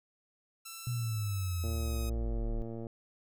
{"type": "tone with pitch glide", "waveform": "5% pulse", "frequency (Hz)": [1336, 1262.5], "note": ["E6", "D#6"], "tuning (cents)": [23, 25], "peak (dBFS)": -32, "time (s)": [0.65, 2.1], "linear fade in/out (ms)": 10, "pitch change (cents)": -98, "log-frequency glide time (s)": [0.94, 1.97]}
{"type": "linear sweep", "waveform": "sine", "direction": "down", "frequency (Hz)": [123.47, 33.7], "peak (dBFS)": -31, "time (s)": [0.87, 2.62], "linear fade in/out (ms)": 0}
{"type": "click train", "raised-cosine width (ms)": 2, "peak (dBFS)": -29, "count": 141, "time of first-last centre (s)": [1.64, 2.868], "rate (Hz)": 114}
{"effects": []}